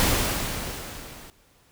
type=noise with level ramp; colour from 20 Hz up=pink; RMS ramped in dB=-20 to -45 dBFS; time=0-1.3 s; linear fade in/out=0 ms; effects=pink hiss -60 dBFS RMS until 1.71 s